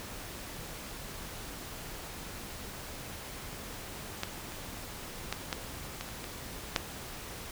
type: clicks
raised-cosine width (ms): 0.2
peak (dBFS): -14 / -26 / -14 / -14 / -19 / -28 / -23 / -8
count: 8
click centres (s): 4.234 / 4.521 / 5.326 / 5.528 / 6.01 / 6.089 / 6.242 / 6.762
effects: pink hiss -43 dBFS RMS until 7.51 s

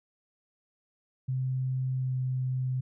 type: tone with pitch glide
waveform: sine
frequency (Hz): 129.9 to 128.85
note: C3 to C3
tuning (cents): -12 to -26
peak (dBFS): -27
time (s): 1.28-2.81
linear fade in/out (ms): 10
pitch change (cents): -14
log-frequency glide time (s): 1.96-2.13
effects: none

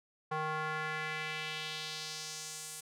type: tone with band-pass filter sweep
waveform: square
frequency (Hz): 155.56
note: D#3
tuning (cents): 0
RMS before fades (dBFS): -39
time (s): 0.31-2.81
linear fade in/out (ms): 10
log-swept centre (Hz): 1000 to 9200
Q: 1.8
effects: none

